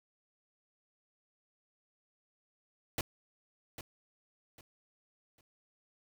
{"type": "noise with echo", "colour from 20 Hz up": "pink", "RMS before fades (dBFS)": -34, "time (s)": [2.98, 3.01], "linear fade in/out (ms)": 2, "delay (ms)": 800, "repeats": 3, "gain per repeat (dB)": -11, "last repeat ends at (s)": 5.41, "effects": []}